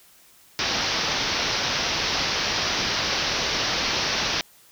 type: low-pass noise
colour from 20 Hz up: white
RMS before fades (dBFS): -25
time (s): 0.59-4.41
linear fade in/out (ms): 0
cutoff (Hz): 5900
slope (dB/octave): 96
effects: white hiss -54 dBFS RMS until 4.71 s